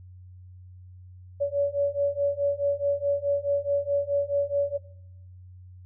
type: beating tone pair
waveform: sine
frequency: 565 / 569.7 Hz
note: C#5 / C#5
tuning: +33 / +47 cents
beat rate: 4.7 Hz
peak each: -26 / -26 dBFS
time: 1.4-4.78 s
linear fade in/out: 20 ms
effects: noise-tail reverb RT60 0.8 s tail -19 dB re dry + added 91 Hz sine -44 dBFS peak until 5.85 s